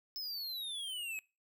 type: exponential sweep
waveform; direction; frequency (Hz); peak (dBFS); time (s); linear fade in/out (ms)
square; down; 5274 to 2527; -39; 0.16-1.19; 0
effects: noise-tail reverb RT60 0.3 s tail -23 dB re dry